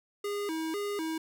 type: tone with vibrato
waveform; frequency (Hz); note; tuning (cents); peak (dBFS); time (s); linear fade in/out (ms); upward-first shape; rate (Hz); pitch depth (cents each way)
square; 362; F#4; -38; -32; 0.24-1.18; 5; square; 2; 210
effects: none